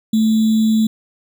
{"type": "tone with sample-and-hold", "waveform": "sine", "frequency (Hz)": 219.8, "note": "A3", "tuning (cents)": -2, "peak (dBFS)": -11, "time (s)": [0.13, 0.87], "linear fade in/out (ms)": 5, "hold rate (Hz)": 3675, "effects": []}